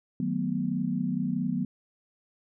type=chord; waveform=sine; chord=B dominant seventh; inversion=first; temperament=just; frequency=154.34 / 185.21 / 222.2 / 246.9 Hz; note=D#3 / F#3 / A3 / B3; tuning=-14 / +2 / +17 / 0 cents; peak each=-34 / -30 / -34 / -30 dBFS; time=0.2-1.65 s; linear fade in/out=2 ms; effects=none